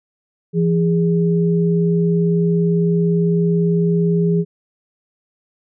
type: tone pair together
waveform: sine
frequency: 169 / 410.9 Hz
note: E3 / G#4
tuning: +43 / -18 cents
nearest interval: octave + minor third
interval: 1539 cents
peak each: -14 / -19 dBFS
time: 0.53-4.45 s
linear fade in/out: 50 ms
effects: none